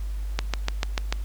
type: click train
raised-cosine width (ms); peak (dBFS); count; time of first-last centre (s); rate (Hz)
0.2; -7; 6; 0.39-1.125; 6.8
effects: added 50 Hz sine -27 dBFS peak until 1.24 s + pink hiss -51 dBFS RMS until 1.24 s